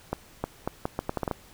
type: accelerating click train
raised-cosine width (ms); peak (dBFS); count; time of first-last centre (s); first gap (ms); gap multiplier
1; -13; 10; 0.13-1.312; 310; 0.76
effects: pink hiss -53 dBFS RMS until 1.53 s